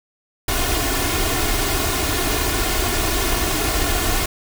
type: noise with comb filter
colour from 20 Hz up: pink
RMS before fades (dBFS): -20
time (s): 0.48-4.26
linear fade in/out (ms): 5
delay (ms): 2.8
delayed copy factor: +0.7
effects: none